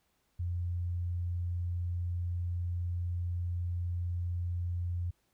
sine tone, 87.6 Hz, F2, 6 cents sharp, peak -31 dBFS, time 0.39-5.11 s, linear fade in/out 10 ms, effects pink hiss -75 dBFS RMS until 5.33 s

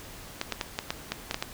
clicks, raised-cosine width 0.2 ms, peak -11 dBFS, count 9, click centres 0.414 / 0.523 / 0.612 / 0.789 / 0.905 / 1.12 / 1.311 / 1.344 / 1.425 s, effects pink hiss -45 dBFS RMS until 1.53 s

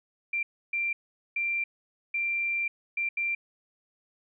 sine tone bursts at uneven times, 2365 Hz, D7, 12 cents sharp, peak -26 dBFS, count 6, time 0.33-0.43 / 0.73-0.93 / 1.36-1.64 / 2.14-2.68 / 2.97-3.09 / 3.17-3.35 s, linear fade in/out 5 ms, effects none

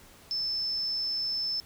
sine tone, 5270 Hz, E8, 1 cent flat, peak -28 dBFS, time 0.31-1.6 s, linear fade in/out 0 ms, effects pink hiss -54 dBFS RMS until 1.65 s

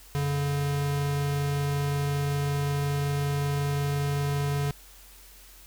square tone pair together, 90.6 / 142.54 Hz, F#2 / C#3, -36 / +49 cents, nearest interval minor sixth, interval 785 cents, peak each -37 / -26 dBFS, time 0.15-4.71 s, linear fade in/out 0 ms, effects added 46 Hz sine -52 dBFS peak until 5.66 s + white hiss -52 dBFS RMS until 5.66 s

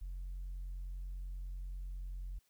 sine tone, 45.07 Hz, F#1, 45 cents flat, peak -38 dBFS, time 0.01-2.39 s, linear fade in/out 10 ms, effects tanh soft clip ceiling -38 dBFS + white hiss -75 dBFS RMS until 2.49 s

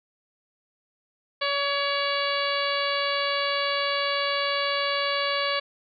harmonic tone with a mistuned harmonic, 566 Hz, C#5, 36 cents sharp, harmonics 1 / 2 / 3 / 4 / 5 / 6 / 7 / 8, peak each -29 / -29 / -32 / -32 / -33 / -34 / -35 / -34 dBFS, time 1.41-5.6 s, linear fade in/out 10 ms, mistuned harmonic 3, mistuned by -18 cents, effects none

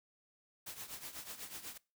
white noise with tremolo, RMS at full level -44 dBFS, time 0.66-1.78 s, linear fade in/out 10 ms, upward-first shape triangle, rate 8.1 Hz, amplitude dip 80%, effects noise-tail reverb RT60 0.3 s tail -22 dB re dry

